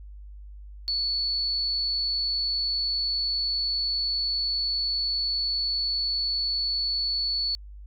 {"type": "tone", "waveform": "sine", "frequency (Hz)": 4435, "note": "C#8", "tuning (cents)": 0, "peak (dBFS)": -24, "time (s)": [0.88, 7.55], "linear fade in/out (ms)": 0, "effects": ["added 50 Hz sine -40 dBFS peak until 7.86 s"]}